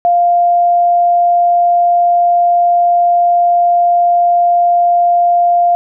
sine tone, 698.5 Hz, F5, in tune, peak -7 dBFS, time 0.05-5.75 s, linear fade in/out 0 ms, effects none

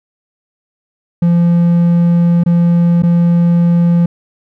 triangle tone with dropouts, 171.7 Hz, F3, 29 cents flat, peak -5 dBFS, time 1.22-4.06 s, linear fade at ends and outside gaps 5 ms, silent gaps 2.437-2.461 / 3.023-3.033 s, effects none

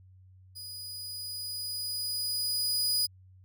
sawtooth tone with level ramp, 4940 Hz, D#8, 13 cents flat, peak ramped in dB -38 to -22 dBFS, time 0.55-3.07 s, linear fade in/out 20 ms, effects added 93 Hz sine -53 dBFS peak until 3.44 s

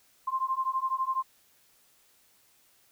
sine beating tone pair, 1046.5 / 1058.5 Hz, C6 / C6, 0 / +20 cents, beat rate 12 Hz, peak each -30 dBFS, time 0.27-1.23 s, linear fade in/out 10 ms, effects white hiss -64 dBFS RMS until 2.91 s

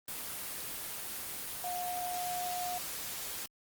sine tone in noise, 718 Hz, F5, 48 cents sharp, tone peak -35 dBFS, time 1.64-2.78 s, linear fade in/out 2 ms, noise white, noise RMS -40 dBFS, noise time 0.08-3.46 s, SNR +2 dB, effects Opus 24 kbps

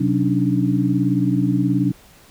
sine tone cluster, 129.3 / 186.4 / 280.4 / 299.1 Hz, C3 / F#3 / C#4 / D4, -20 / +13 / +20 / +32 cents, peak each -21 dBFS, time 0-1.92 s, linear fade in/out 10 ms, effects pink hiss -49 dBFS RMS until 2.3 s

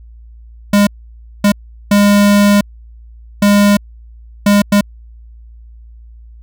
square tone bursts at uneven times, 203.7 Hz, G#3, 33 cents flat, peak -7 dBFS, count 6, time 0.73-0.87 / 1.44-1.52 / 1.91-2.61 / 3.42-3.77 / 4.46-4.62 / 4.72-4.81 s, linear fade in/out 5 ms, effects added 57 Hz sine -34 dBFS peak until 6.42 s

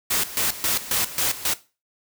white noise with tremolo, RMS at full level -22 dBFS, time 0.1-1.54 s, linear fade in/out 10 ms, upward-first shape square, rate 3.7 Hz, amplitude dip 80%, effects noise-tail reverb RT60 0.3 s tail -17 dB re dry

